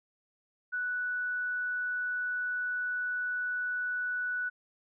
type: tone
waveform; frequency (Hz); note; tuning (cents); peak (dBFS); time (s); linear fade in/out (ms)
sine; 1480; F#6; 0; -30; 0.72-4.5; 20
effects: none